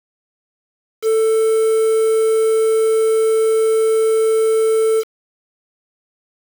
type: tone with quantisation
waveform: triangle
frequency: 443.1 Hz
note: A4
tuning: 12 cents sharp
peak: -10 dBFS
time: 1.02-5.04 s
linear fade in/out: 50 ms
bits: 5
effects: none